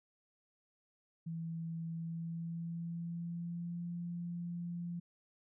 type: tone with pitch glide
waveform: sine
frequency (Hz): 164.81 to 172.7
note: E3 to F3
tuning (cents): 0 to -19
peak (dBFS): -38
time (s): 1.26-5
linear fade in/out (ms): 10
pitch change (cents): +81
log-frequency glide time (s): 1.9-3.86
effects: none